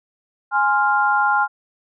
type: chord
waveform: sine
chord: F minor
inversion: first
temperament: equal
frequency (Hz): 830.6 / 1046.5 / 1396.9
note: Ab5 / C6 / F6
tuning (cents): 0 / 0 / 0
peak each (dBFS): -18 / -22 / -18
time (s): 0.51-1.48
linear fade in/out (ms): 50
effects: none